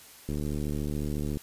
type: click train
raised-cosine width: 3 ms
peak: -20 dBFS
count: 81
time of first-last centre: 0.29-1.371 s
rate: 74 Hz
effects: white hiss -51 dBFS RMS until 1.42 s + resampled to 32000 Hz